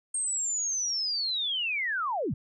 sine linear sweep, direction down, 8570 to 83.4 Hz, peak -27 dBFS, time 0.14-2.34 s, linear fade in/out 5 ms, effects none

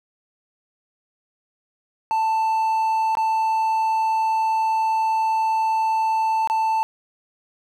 triangle tone with dropouts, 885 Hz, A5, 10 cents sharp, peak -16 dBFS, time 2.11-6.83 s, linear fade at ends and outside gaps 0 ms, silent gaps 3.152-3.171 / 6.474-6.499 s, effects none

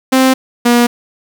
sawtooth tone pair in turn, 261.6 / 239.8 Hz, C4 / A#3, 0 / +49 cents, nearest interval major second, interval 151 cents, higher first, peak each -3 dBFS, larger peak neither, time 0.12-0.34 / 0.65-0.87 s, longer neither, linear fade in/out 10 ms, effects 7-bit

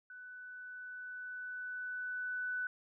sine tone with level ramp, 1494 Hz, F#6, 16 cents sharp, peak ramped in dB -48 to -34 dBFS, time 0.1-2.67 s, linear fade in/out 2 ms, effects none

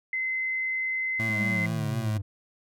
sine tone, 2055 Hz, C7, 32 cents flat, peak -26 dBFS, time 0.13-1.66 s, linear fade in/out 2 ms
25% pulse tone with vibrato, 109.6 Hz, A2, 6 cents flat, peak -26 dBFS, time 1.19-2.18 s, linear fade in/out 10 ms, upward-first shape sine, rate 4.1 Hz, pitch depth 42 cents each way
triangle linear sweep, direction down, 220 to 95 Hz, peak -27 dBFS, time 1.29-2.22 s, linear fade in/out 10 ms
effects none

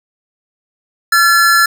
square tone pair together, 1365 / 1719.8 Hz, F6 / A6, -40 / -40 cents, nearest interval major third, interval 400 cents, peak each -11 dBFS, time 1.12-1.66 s, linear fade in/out 5 ms, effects none

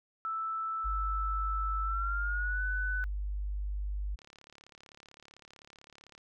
sine tone with pitch glide, 1318.5 to 1497.2 Hz, E6 to F#6, 0 to +20 cents, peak -32 dBFS, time 0.25-3.04 s, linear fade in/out 0 ms, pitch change +220 cents, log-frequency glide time 1.82-2.62 s
sine tone, 50 Hz, G1, 35 cents sharp, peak -32 dBFS, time 0.84-4.16 s, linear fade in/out 20 ms
click train, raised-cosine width 0.2 ms, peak -36 dBFS, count 72, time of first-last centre 4.19-6.179 s, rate 35.7 Hz
effects none

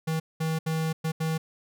square tone bursts at uneven times, 160 Hz, D#3, 49 cents sharp, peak -26 dBFS, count 5, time 0.07-0.2 / 0.4-0.59 / 0.66-0.93 / 1.04-1.12 / 1.2-1.38 s, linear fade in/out 10 ms, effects none

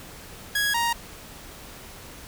sawtooth tone pair in turn, 1661.2 / 936.4 Hz, G#6 / A#5, 0 / +8 cents, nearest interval minor seventh, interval 992 cents, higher first, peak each -18 / -18 dBFS, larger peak neither, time 0.55-0.74 / 0.74-0.93 s, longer neither, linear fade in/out 5 ms, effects pink hiss -43 dBFS RMS until 2.27 s

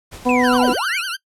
pink noise with tremolo, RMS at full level -36 dBFS, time 0.11-0.77 s, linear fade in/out 20 ms, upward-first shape square, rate 7.2 Hz, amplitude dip 35%
harmonic tone, 248.7 Hz, B3, 12 cents sharp, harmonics 1 / 2 / 3 / 4, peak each -16 / -19 / -21 / -22 dBFS, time 0.25-0.74 s, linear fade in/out 20 ms
triangle linear two-way sweep, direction down then up, 2662 to 195.4 to 2662 Hz, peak -19 dBFS, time 0.29-1.01 s, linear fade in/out 2 ms, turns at 0.72 s
20% pulse tone with vibrato, 1455 Hz, F#6, 29 cents flat, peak -18 dBFS, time 0.43-1.17 s, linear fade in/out 20 ms, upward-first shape triangle, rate 10 Hz, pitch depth 160 cents each way
effects noise-tail reverb RT60 0.1 s tail -22 dB re dry + low-pass 12000 Hz 12 dB/octave

